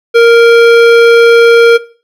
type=tone with hard clipping; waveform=triangle; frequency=466.2 Hz; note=A#4; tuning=in tune; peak=-3 dBFS; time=0.14-1.78 s; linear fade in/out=20 ms; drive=18 dB; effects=noise-tail reverb RT60 0.4 s tail -18 dB re dry